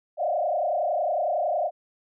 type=tone with frequency modulation; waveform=sine; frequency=659.3 Hz; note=E5; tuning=in tune; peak=-22 dBFS; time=0.17-1.71 s; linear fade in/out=50 ms; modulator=30.9 Hz; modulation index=2.4; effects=none